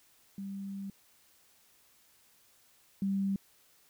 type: tone pair in turn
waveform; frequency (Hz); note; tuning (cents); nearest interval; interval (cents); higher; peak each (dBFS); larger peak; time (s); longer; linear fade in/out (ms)
sine; 196.7 / 195.77; G3 / G3; +6 / -2; unison; 8; first; -37 / -28; second; 0.38-0.9 / 3.02-3.36; first; 2
effects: white hiss -65 dBFS RMS until 3.89 s